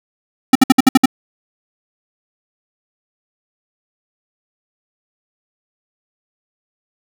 square tone bursts, 261.6 Hz, C4, in tune, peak -4 dBFS, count 7, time 0.53-1.058 s, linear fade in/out 5 ms, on 24 ms, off 60 ms, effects none

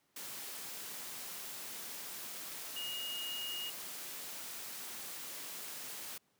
sine tone in noise, 2864 Hz, F7, 43 cents sharp, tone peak -39 dBFS, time 2.76-3.7 s, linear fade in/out 5 ms, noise white, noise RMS -45 dBFS, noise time 0.16-6.18 s, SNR +3 dB, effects pink hiss -75 dBFS RMS until 6.39 s + high-pass 150 Hz 12 dB/octave

